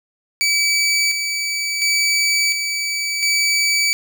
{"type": "tone with tremolo", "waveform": "20% pulse", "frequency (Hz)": 2295, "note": "D7", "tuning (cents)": -40, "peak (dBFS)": -10, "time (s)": [0.41, 3.93], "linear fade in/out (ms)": 0, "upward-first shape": "square", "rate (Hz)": 0.71, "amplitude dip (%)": 45, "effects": []}